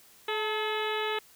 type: harmonic tone with a mistuned harmonic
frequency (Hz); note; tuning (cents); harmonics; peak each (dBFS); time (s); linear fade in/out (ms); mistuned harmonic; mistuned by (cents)
428.7; A4; -45; 1 / 2 / 3 / 4 / 5 / 6 / 7 / 8 / 9; -32 / -35 / -37 / -38 / -39 / -40 / -40 / -41 / -42; 0.28-1.19; 5; 2; +46
effects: white hiss -57 dBFS RMS until 1.35 s